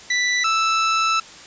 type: tone pair in turn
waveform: sawtooth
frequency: 1975.5 / 1318.5 Hz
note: B6 / E6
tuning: 0 / 0 cents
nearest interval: perfect fifth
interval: 700 cents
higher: first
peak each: -14 / -13 dBFS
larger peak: second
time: 0.1-0.44 / 0.44-1.2 s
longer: second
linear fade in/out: 5 ms
effects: white hiss -41 dBFS RMS until 1.46 s + resampled to 16000 Hz